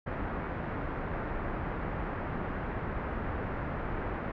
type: low-pass noise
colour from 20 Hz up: pink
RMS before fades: -35 dBFS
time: 0.06-4.32 s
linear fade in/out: 10 ms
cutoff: 1800 Hz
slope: 24 dB/octave
effects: none